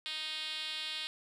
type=tone with band-pass filter; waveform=5% pulse; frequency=311.1 Hz; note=D#4; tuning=in tune; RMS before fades=-39 dBFS; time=0.06-1.07 s; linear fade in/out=0 ms; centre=3800 Hz; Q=2.5; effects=none